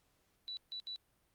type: tone bursts at uneven times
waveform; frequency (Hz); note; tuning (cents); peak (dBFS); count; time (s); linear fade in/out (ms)
sine; 3951; B7; 0; -40; 3; 0.48-0.57 / 0.72-0.8 / 0.87-0.96; 0
effects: pink hiss -75 dBFS RMS until 1.34 s + Opus 48 kbps